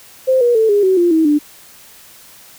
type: tone with pitch steps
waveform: sine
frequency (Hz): 521 / 480.5 / 443.2 / 408.8 / 377 / 347.7 / 320.7 / 295.8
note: C5 / B4 / A4 / G#4 / F#4 / F4 / E4 / D4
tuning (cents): -7 / -48 / +13 / -27 / +32 / -8 / -48 / +13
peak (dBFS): -9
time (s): 0.27-1.39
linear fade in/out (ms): 20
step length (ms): 140
effects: white hiss -42 dBFS RMS until 2.58 s